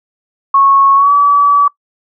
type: tone with pitch glide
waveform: sine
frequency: 1100 to 1146.1 Hz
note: C#6 to D6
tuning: -14 to -43 cents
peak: -5 dBFS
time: 0.54-1.68 s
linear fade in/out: 5 ms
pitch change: +71 cents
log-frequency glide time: 0.95-1.12 s
effects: noise-tail reverb RT60 0.1 s tail -23 dB re dry